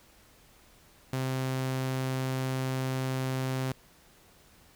sawtooth tone, 130.9 Hz, C3, 1 cent sharp, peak -25 dBFS, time 1.13-3.72 s, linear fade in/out 2 ms, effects pink hiss -59 dBFS RMS until 4.75 s

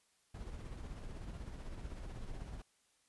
brown noise with tremolo, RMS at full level -44 dBFS, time 0.34-2.62 s, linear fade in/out 5 ms, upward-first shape sine, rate 16 Hz, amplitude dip 40%, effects white hiss -74 dBFS RMS until 3.08 s + resampled to 24000 Hz

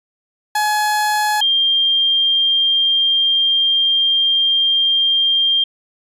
30% pulse / sine tone pair in turn, 846 / 3194 Hz, G#5 / G7, +32 / +32 cents, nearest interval octave + major seventh, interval 2300 cents, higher second, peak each -12 dBFS, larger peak neither, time 0.55-1.41 / 1.41-5.64 s, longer second, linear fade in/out 5 ms, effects resampled to 32000 Hz

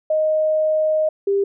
sine tone pair in turn, 622.3 / 397.3 Hz, D#5 / G4, 0 / +23 cents, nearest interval minor sixth, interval 777 cents, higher first, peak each -15 / -15 dBFS, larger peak neither, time 0.1-1.09 / 1.27-1.44 s, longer first, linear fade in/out 5 ms, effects none

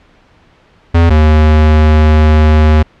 square tone pair in turn, 84.2 / 77.11 Hz, E2 / D#2, +37 / -15 cents, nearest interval major second, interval 152 cents, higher first, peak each -5 dBFS, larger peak neither, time 0.94-1.1 / 1.1-2.83 s, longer second, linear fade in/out 10 ms, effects pink hiss -47 dBFS RMS until 3 s + low-pass 3000 Hz 12 dB/octave

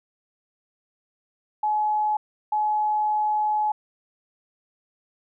sine tone bursts at uneven times, 849 Hz, G#5, 38 cents sharp, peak -20 dBFS, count 2, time 1.63-2.17 / 2.52-3.72 s, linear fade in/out 5 ms, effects none

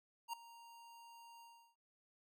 square tone with ADSR envelope, 932.3 Hz, A#5, in tune, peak -39 dBFS, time 0.28-1.76 s, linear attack 52 ms, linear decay 4 ms, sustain -18 dB, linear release 350 ms, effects none

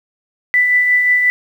sine tone with tremolo, 1984 Hz, B6, 7 cents sharp, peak -8 dBFS, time 0.54-1.3 s, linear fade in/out 0 ms, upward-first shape triangle, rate 5.6 Hz, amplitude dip 40%, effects 7-bit

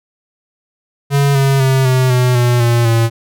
square tone with pitch steps, 140.7 / 136.69 / 132.8 / 129.02 / 125.35 / 121.78 / 118.31 / 114.95 Hz, C#3 / C#3 / C3 / C3 / B2 / B2 / A#2 / A#2, +26 / -24 / +26 / -24 / +26 / -24 / +26 / -24 cents, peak -10 dBFS, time 1.1-3.1 s, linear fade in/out 50 ms, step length 250 ms, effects none

